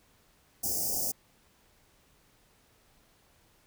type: band-stop noise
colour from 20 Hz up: white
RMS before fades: -31 dBFS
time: 0.63-1.12 s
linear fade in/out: 10 ms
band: 810 to 4900 Hz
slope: 96 dB/octave
effects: pink hiss -65 dBFS RMS until 3.66 s